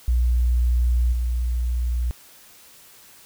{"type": "tone with level steps", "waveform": "sine", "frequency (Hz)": 60.4, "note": "B1", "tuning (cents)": -38, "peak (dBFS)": [-16, -20], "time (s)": [0.08, 2.11], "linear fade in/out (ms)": 0, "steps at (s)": 1.12, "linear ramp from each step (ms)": 10, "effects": ["white hiss -49 dBFS RMS until 3.25 s"]}